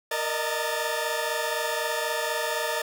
sawtooth tone cluster, 465.1 / 604 / 628 / 915 / 1745 Hz, A#4 / D5 / D#5 / A#5 / A6, -4 / +48 / +16 / -32 / -15 cents, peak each -29 dBFS, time 0.11-2.82 s, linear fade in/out 5 ms, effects none

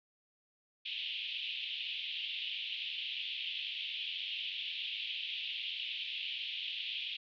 pink band-pass noise, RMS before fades -40 dBFS, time 0.85-7.17 s, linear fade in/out 10 ms, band 2700 to 3500 Hz, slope 48 dB/octave, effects none

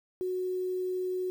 sine tone with quantisation, 367.6 Hz, F#4, 11 cents flat, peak -29 dBFS, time 0.21-1.3 s, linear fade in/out 0 ms, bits 9, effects none

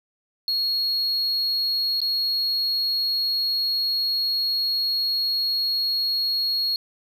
sine tone with dropouts, 4308 Hz, C8, 50 cents sharp, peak -18 dBFS, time 0.48-6.76 s, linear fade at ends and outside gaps 1 ms, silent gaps 2.004-2.016 s, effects tanh soft clip ceiling -20 dBFS + 10-bit

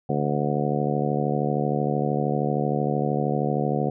harmonic tone, 73 Hz, D2, 10 cents flat, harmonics 2 / 3 / 4 / 5 / 6 / 7 / 8 / 9 / 10, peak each -26 / -28 / -32 / -32 / -30 / -30 / -36 / -38 / -30 dBFS, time 0.09-3.9 s, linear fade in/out 5 ms, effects none

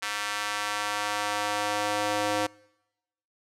square tone with high-pass filter sweep, 103.83 Hz, G#2, in tune, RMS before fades -29 dBFS, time 0.02-2.47 s, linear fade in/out 10 ms, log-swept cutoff 1500 to 480 Hz, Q 1.1, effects noise-tail reverb RT60 1.0 s tail -26 dB re dry + low-pass 10000 Hz 12 dB/octave

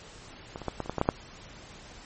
clicks, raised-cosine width 1 ms, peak -22 / -25 / -15 / -16 / -26 / -16 / -14 / -9 / -30 / -6 dBFS, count 10, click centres 0.559 / 0.617 / 0.683 / 0.803 / 0.86 / 0.896 / 0.983 / 1.014 / 1.057 / 1.089 s, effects pink hiss -48 dBFS RMS until 2.05 s + MP3 32 kbps

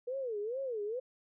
sine tone with vibrato, 472.4 Hz, A#4, 23 cents sharp, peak -34 dBFS, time 0.07-1 s, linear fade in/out 10 ms, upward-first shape sine, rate 2.3 Hz, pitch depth 250 cents each way, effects none

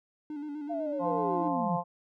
triangle tone with vibrato, 295.2 Hz, D4, 9 cents sharp, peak -33 dBFS, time 0.3-1.48 s, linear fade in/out 2 ms, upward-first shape square, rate 8 Hz, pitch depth 45 cents each way
sine linear sweep, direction down, 698.5 to 149.8 Hz, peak -31 dBFS, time 0.69-1.78 s, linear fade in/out 20 ms
harmonic tone, 174.61 Hz, F3, in tune, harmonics 1 / 3 / 4 / 5 / 6, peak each -37 / -37 / -33 / -33 / -35 dBFS, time 0.99-1.84 s, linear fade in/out 50 ms
effects none

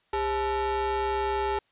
square ring-modulated tone, 233.1 Hz, A#3, in tune, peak -23 dBFS, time 0.13-1.59 s, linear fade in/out 5 ms, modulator 635 Hz, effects white hiss -68 dBFS RMS until 1.71 s + resampled to 8000 Hz

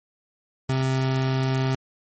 square tone pair together, 131.7 / 263.4 Hz, C3 / C4, +12 / +12 cents, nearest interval octave, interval 1200 cents, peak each -22 / -30 dBFS, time 0.69-1.75 s, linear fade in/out 5 ms, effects low-pass 8000 Hz 12 dB/octave + MP3 32 kbps

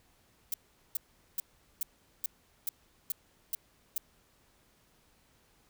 violet noise bursts, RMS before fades -32 dBFS, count 9, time 0.52-3.98 s, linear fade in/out 2 ms, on 20 ms, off 410 ms, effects pink hiss -67 dBFS RMS until 5.69 s

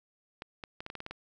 clicks, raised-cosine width 0.3 ms, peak -24 dBFS, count 9, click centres 0.421 / 0.638 / 0.805 / 0.864 / 0.901 / 0.953 / 1.004 / 1.064 / 1.11 s, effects none

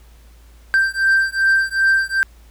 triangle beating tone pair, 1568 / 1570.6 Hz, G6 / G6, 0 / +3 cents, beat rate 2.6 Hz, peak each -15 dBFS, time 0.74-2.23 s, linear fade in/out 0 ms, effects added 57 Hz sine -43 dBFS peak until 2.5 s + pink hiss -54 dBFS RMS until 2.5 s

